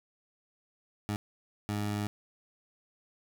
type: tone bursts at uneven times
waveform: 20% pulse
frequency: 103.83 Hz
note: G#2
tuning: in tune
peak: -26 dBFS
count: 2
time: 1.09-1.16 / 1.69-2.07 s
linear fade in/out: 0 ms
effects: none